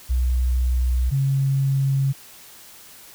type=tone pair in turn; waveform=sine; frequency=62.3 / 136.19 Hz; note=B1 / C#3; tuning=+16 / -30 cents; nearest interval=octave + major second; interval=1354 cents; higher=second; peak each=-17 dBFS; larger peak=neither; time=0.09-1.11 / 1.11-2.13 s; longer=neither; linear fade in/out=20 ms; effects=white hiss -45 dBFS RMS until 3.14 s